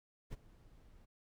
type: noise with ADSR envelope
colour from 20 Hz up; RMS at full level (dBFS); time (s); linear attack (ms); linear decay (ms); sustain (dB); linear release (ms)
brown; -42; 0.3-1.06; 28; 27; -19; 19
effects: none